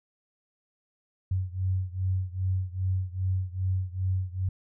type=beating tone pair; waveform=sine; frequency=92.5 / 95 Hz; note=F#2 / F#2; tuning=0 / +46 cents; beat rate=2.5 Hz; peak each=-28 / -30 dBFS; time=1.31-4.49 s; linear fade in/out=5 ms; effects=none